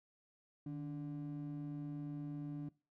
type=ring-modulated tone; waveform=triangle; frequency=220 Hz; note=A3; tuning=in tune; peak=-35 dBFS; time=0.66-2.69 s; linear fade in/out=5 ms; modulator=68.6 Hz; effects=noise-tail reverb RT60 0.3 s tail -22 dB re dry + tanh soft clip ceiling -34 dBFS